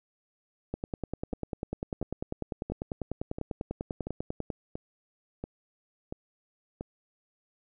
two click trains, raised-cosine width 2 ms, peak -19 / -22 dBFS, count 39 / 9, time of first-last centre 0.74-4.502 / 1.33-6.809 s, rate 10.1 / 1.46 Hz, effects none

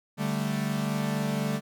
45% pulse chord, D suspended fourth, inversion none, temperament equal, 146.83 / 196 / 220 Hz, D3 / G3 / A3, 0 / 0 / 0 cents, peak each -31 dBFS, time 0.17-1.61 s, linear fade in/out 50 ms, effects none

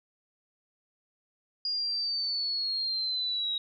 sine linear sweep, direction down, 4857 to 3811 Hz, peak -28 dBFS, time 1.65-3.58 s, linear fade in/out 2 ms, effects none

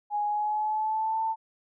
sine tone with pitch glide, 831 to 890.6 Hz, G#5 to A5, +1 to +21 cents, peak -25 dBFS, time 0.1-1.36 s, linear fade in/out 50 ms, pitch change +120 cents, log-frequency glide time 0.26-1.22 s, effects none

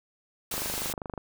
white noise, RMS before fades -33 dBFS, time 0.51-0.93 s, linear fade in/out 5 ms
click train, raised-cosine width 1 ms, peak -21 dBFS, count 17, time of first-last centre 0.54-1.177 s, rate 25.1 Hz
effects none

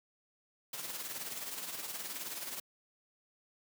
white noise with tremolo, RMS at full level -39 dBFS, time 0.73-2.6 s, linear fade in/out 5 ms, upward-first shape triangle, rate 19 Hz, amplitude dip 60%, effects high-pass 150 Hz 12 dB/octave

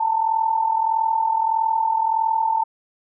sine tone with amplitude modulation, 893 Hz, A5, 25 cents sharp, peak -14 dBFS, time 0-2.64 s, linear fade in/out 10 ms, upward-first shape sine, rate 41.6 Hz, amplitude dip 70%, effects none

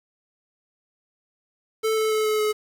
square tone with pitch steps, 440 / 436.5 / 432.9 / 429.5 / 426 Hz, A4 / A4 / A4 / A4 / G#4, 0 / -14 / -28 / -42 / +44 cents, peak -21 dBFS, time 1.83-2.53 s, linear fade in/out 20 ms, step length 140 ms, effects 8-bit

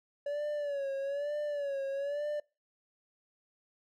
triangle tone with vibrato, 569 Hz, C#5, 45 cents sharp, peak -30 dBFS, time 0.26-2.4 s, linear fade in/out 5 ms, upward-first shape sine, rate 1.1 Hz, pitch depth 76 cents each way, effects noise-tail reverb RT60 0.3 s tail -24 dB re dry

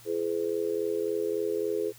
sine tone with amplitude modulation, 421.9 Hz, G#4, 27 cents sharp, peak -22 dBFS, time 0.05-1.93 s, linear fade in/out 50 ms, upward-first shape sine, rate 83.6 Hz, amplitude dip 100%, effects added 118 Hz sine -56 dBFS peak until 1.98 s + white hiss -53 dBFS RMS until 1.98 s

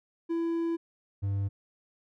triangle tone pair in turn, 333.7 / 99.21 Hz, E4 / G2, +21 / +21 cents, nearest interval octave + major sixth, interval 2100 cents, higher first, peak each -25 dBFS, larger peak neither, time 0.29-0.77 / 1.22-1.49 s, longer first, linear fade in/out 20 ms, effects none

